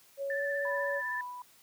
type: tone with pitch glide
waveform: sine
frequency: 554.4 to 563.8 Hz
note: C#5 to C#5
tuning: 0 to +29 cents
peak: -32 dBFS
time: 0.17-1.02 s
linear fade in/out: 50 ms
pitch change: +29 cents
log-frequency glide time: 0.33-0.43 s
type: tone with vibrato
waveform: sine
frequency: 1760 Hz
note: A6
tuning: in tune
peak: -33 dBFS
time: 0.3-1.21 s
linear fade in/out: 2 ms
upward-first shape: sine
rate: 16 Hz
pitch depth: 27 cents each way
type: tone with tremolo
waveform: sine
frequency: 988 Hz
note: B5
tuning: in tune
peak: -36 dBFS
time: 0.65-1.42 s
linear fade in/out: 2 ms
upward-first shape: sine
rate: 2.4 Hz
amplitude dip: 40%
effects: white hiss -61 dBFS RMS until 1.62 s + high-pass 80 Hz 12 dB/octave